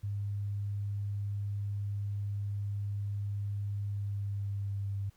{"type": "tone with pitch glide", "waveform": "sine", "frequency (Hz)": [101.4, 99.37], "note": ["G#2", "G2"], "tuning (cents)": [-41, 24], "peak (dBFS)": -32, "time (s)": [0.03, 5.1], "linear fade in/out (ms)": 10, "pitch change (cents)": -35, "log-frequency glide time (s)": [3.86, 4.94], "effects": ["pink hiss -68 dBFS RMS until 5.16 s"]}